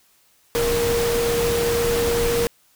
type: tone in noise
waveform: sine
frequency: 470 Hz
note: A#4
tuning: 14 cents sharp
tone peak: -19 dBFS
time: 0.55-2.47 s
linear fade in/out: 0 ms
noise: pink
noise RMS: -25 dBFS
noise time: 0.55-2.47 s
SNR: +3 dB
effects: white hiss -59 dBFS RMS until 2.75 s